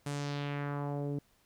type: tone with low-pass filter sweep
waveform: sawtooth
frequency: 143.7 Hz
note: D3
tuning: 37 cents flat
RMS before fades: -36 dBFS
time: 0.06-1.19 s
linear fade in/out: 5 ms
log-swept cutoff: 10000 to 340 Hz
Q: 1.8
effects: pink hiss -69 dBFS RMS until 1.45 s